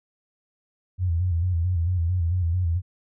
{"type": "tone with vibrato", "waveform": "sine", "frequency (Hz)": 87.31, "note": "F2", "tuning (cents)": 0, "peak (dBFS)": -20, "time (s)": [0.98, 2.82], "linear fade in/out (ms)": 50, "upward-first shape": "square", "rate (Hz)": 4.5, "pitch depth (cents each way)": 76, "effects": []}